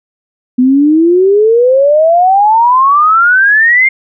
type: exponential sweep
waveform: sine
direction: up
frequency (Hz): 246.9 to 2140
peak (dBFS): -4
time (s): 0.58-3.89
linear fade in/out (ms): 10
effects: none